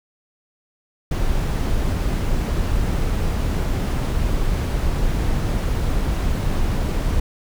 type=noise; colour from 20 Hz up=brown; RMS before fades=-20 dBFS; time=1.11-7.2 s; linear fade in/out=5 ms; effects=none